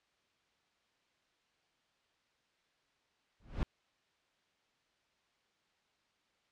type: noise with exponential growth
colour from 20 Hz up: brown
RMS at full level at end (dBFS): -30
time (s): 3.4-3.63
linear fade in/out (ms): 1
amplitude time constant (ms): 50
effects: white hiss -75 dBFS RMS until 6.51 s + low-pass 4000 Hz 12 dB/octave